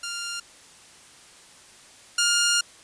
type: tone pair in turn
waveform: 10% pulse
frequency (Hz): 1396.9 / 1410.7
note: F6 / F6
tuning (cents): 0 / +17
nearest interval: unison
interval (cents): 17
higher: second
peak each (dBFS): -22 / -11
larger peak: second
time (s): 0.03-0.4 / 2.18-2.61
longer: second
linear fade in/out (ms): 5
effects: white hiss -50 dBFS RMS until 2.83 s + resampled to 22050 Hz